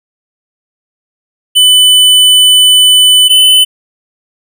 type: tone pair in turn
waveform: square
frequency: 3000 / 3017 Hz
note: F#7 / F#7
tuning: +23 / +33 cents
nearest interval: unison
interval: 10 cents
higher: second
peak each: -3 dBFS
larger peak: neither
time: 1.55-3.29 / 3.29-3.65 s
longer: first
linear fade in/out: 20 ms
effects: none